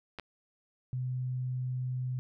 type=clicks; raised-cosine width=0.3 ms; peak=-25 dBFS; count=2; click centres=0.187 / 0.197 s
type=tone; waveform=sine; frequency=127.1 Hz; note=C3; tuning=50 cents flat; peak=-31 dBFS; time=0.93-2.19 s; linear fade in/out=0 ms
effects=none